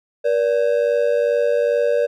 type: ring-modulated tone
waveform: triangle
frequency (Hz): 528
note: C5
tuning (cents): +16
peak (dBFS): -10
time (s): 0.24-2.07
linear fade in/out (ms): 20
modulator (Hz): 51.2
effects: none